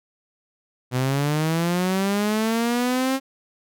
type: linear sweep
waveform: sawtooth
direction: up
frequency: 123.47 to 269.6 Hz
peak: -16 dBFS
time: 0.91-3.2 s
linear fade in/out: 50 ms
effects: none